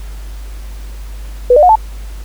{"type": "tone with pitch steps", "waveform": "sine", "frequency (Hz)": [493.9, 597.6, 723.1, 875], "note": ["B4", "D5", "F#5", "A5"], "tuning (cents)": [0, 30, -40, -10], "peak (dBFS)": -3, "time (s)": [1.5, 1.756], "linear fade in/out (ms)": 5, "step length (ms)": 64, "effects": ["added 50 Hz sine -24 dBFS peak until 2.24 s", "pink hiss -40 dBFS RMS until 2.24 s"]}